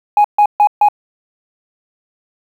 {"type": "tone bursts", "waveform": "sine", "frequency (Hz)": 830.6, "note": "G#5", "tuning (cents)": 0, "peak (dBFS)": -4, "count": 4, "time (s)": [0.17, 0.886], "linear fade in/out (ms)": 2, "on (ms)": 74, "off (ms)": 140, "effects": ["tanh soft clip ceiling -4 dBFS", "7-bit"]}